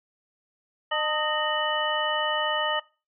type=tone cluster; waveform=sine; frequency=608 / 899 / 1247 / 1847 / 2979 Hz; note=D#5 / A5 / D#6 / A#6 / F#7; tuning=-40 / +37 / +3 / -16 / +11 cents; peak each=-30 dBFS; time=0.91-2.8 s; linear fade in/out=10 ms; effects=noise-tail reverb RT60 0.3 s tail -20 dB re dry